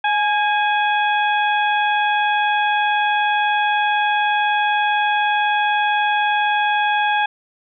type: harmonic tone with a mistuned harmonic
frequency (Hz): 838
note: G#5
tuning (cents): +15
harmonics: 1 / 2 / 3 / 4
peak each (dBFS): -17 / -21 / -25 / -28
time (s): 0.04-7.26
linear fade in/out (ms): 5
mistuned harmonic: 2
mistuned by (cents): -43
effects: none